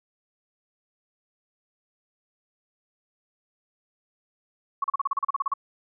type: tone bursts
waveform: sine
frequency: 1108.7 Hz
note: C#6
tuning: in tune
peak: -21 dBFS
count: 13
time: 4.82-5.538 s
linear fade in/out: 5 ms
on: 22 ms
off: 36 ms
effects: none